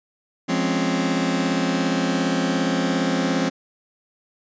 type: chord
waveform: sawtooth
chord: Db major seventh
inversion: first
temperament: just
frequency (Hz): 173.24 / 207.9 / 259.9 / 277.2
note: F3 / Ab3 / C4 / Db4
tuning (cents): -14 / +2 / -11 / 0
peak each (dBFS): -21 / -23 / -19 / -22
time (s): 0.48-3.5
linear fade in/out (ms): 20
effects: resampled to 16000 Hz